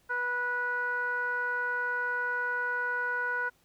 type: tone with low-pass filter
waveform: 15% pulse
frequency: 490 Hz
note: B4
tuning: 14 cents flat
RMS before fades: -31 dBFS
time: 0.09-3.5 s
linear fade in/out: 20 ms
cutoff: 1400 Hz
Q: 6.2
effects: pink hiss -67 dBFS RMS until 3.64 s